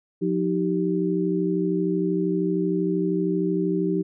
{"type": "tone cluster", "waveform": "sine", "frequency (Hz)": [177.9, 314.7, 387.6], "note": ["F3", "D#4", "G4"], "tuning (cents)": [32, 20, -20], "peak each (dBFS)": -25, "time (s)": [0.21, 4.03], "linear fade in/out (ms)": 20, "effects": []}